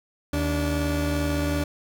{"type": "tone pair together", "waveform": "30% pulse", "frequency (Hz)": [78.1, 289.8], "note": ["D#2", "D4"], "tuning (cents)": [7, -23], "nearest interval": "octave + major seventh", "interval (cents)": 2270, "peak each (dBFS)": -23, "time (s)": [0.33, 1.64], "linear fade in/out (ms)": 5, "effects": []}